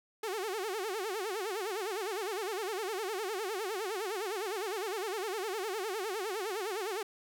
sawtooth tone with vibrato, 404.8 Hz, G#4, 44 cents flat, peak -30 dBFS, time 0.23-7.03 s, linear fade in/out 5 ms, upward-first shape sine, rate 9.8 Hz, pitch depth 200 cents each way, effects none

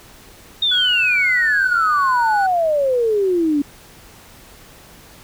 sine exponential sweep, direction down, 3729 to 280.2 Hz, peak -14 dBFS, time 0.62-3.62 s, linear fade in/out 5 ms
triangle tone, 1477 Hz, F#6, 3 cents flat, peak -19 dBFS, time 0.71-2.47 s, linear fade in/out 10 ms
effects pink hiss -44 dBFS RMS until 5.23 s

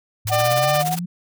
sine exponential sweep, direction up, 103.4 to 180.2 Hz, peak -24 dBFS, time 0.25-1.06 s, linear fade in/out 10 ms
white noise with tremolo, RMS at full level -25 dBFS, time 0.27-0.99 s, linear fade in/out 2 ms, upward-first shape triangle, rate 17 Hz, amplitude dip 95%
sine tone with vibrato, 740 Hz, F#5, in tune, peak -21 dBFS, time 0.29-0.96 s, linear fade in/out 20 ms, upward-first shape sine, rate 3.1 Hz, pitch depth 45 cents each way
harmonic tone, 598 Hz, D5, 31 cents sharp, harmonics 1 / 2 / 3 / 4 / 5 / 6 / 7 / 8 / 9 / 10, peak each -19 / -25 / -29 / -31 / -33 / -35 / -36 / -37 / -38 / -39 dBFS, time 0.31-0.83 s, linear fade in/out 20 ms
effects none

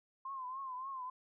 sine tone with vibrato, 1046.5 Hz, C6, in tune, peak -40 dBFS, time 0.25-1.1 s, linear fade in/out 5 ms, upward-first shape triangle, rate 3.5 Hz, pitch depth 96 cents each way, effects none

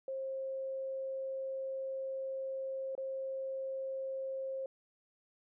sine tone with dropouts, 533 Hz, C5, 32 cents sharp, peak -36 dBFS, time 0.08-4.66 s, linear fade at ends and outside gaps 2 ms, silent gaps 2.952-2.978 s, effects none

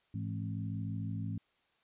harmonic tone with a mistuned harmonic, 53.4 Hz, G#1, 49 cents sharp, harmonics 2 / 3 / 4 / 5, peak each -37 / -41 / -43 / -45 dBFS, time 0.14-1.38 s, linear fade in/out 5 ms, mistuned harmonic 3, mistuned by +76 cents, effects white hiss -73 dBFS RMS until 1.83 s + resampled to 8000 Hz

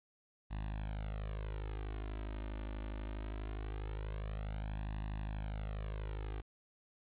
sawtooth tone with flanger, 52.3 Hz, G#1, 13 cents sharp, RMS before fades -41 dBFS, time 0.5-6.42 s, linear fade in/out 20 ms, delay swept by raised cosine 1.1 to 3.4 ms, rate 0.22 Hz, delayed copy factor +0.95, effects resampled to 8000 Hz + 12-bit

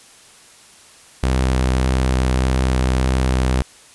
sawtooth tone with vibrato, 64.2 Hz, C2, 32 cents flat, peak -11 dBFS, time 1.23-3.62 s, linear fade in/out 0 ms, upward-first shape square, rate 1.7 Hz, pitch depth 9 cents each way, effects white hiss -46 dBFS RMS until 3.94 s + resampled to 24000 Hz

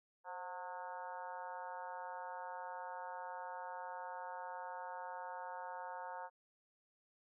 harmonic tone with a mistuned harmonic, 181.6 Hz, F#3, 32 cents flat, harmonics 3 / 4 / 5 / 6 / 7 / 8 / 9, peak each -52 / -51 / -46 / -56 / -57 / -55 / -59 dBFS, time 0.24-6.3 s, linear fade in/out 50 ms, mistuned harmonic 3, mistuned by -57 cents, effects none

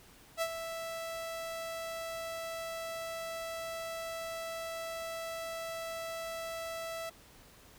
sawtooth tone with ADSR envelope, 659.3 Hz, E5, in tune, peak -25 dBFS, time 0.37-7.1 s, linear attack 47 ms, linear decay 59 ms, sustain -9 dB, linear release 11 ms, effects pink hiss -58 dBFS RMS until 7.78 s

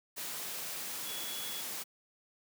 sine tone in noise, 3374 Hz, G#7, 27 cents sharp, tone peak -43 dBFS, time 1.05-1.62 s, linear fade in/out 20 ms, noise white, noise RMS -40 dBFS, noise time 0.16-1.84 s, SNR -6 dB, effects high-pass 150 Hz 12 dB/octave

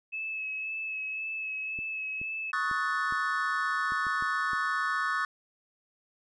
sine tone with vibrato, 2594 Hz, E7, 28 cents flat, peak -32 dBFS, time 0.12-2.52 s, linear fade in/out 20 ms, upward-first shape sine, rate 1.9 Hz, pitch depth 20 cents each way
clicks, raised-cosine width 3 ms, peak -32 dBFS, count 8, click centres 1.789 / 2.215 / 2.713 / 3.124 / 3.921 / 4.068 / 4.224 / 4.533 s
triangle chord, D# half-diminished seventh, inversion third, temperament equal with one note detuned, 1108.7 / 1264.1 / 1480 / 1760 Hz, C#6 / D#6 / F#6 / A6, 0 / +27 / 0 / 0 cents, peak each -31 dBFS, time 2.53-5.25 s, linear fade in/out 2 ms
effects resampled to 22050 Hz

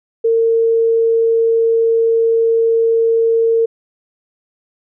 sine tone, 455.9 Hz, A#4, 39 cents flat, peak -10 dBFS, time 0.24-3.66 s, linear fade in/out 10 ms, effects none

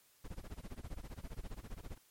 brown noise with tremolo, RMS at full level -42 dBFS, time 0.24-1.98 s, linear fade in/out 5 ms, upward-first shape sine, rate 15 Hz, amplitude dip 100%, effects white hiss -68 dBFS RMS until 2.1 s + MP3 64 kbps

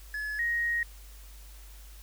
triangle / sine tone pair in turn, 1707 / 1878.3 Hz, G#6 / A#6, +47 / +13 cents, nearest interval major second, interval 166 cents, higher second, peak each -30 / -26 dBFS, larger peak second, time 0.14-0.39 / 0.39-0.83 s, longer second, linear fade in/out 2 ms, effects added 50 Hz sine -46 dBFS peak until 2.02 s + white hiss -55 dBFS RMS until 2.02 s

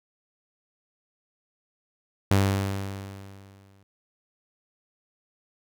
sawtooth tone with exponential decay, 98 Hz, G2, in tune, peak -13 dBFS, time 2.31-3.83 s, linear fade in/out 0 ms, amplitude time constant 330 ms, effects none

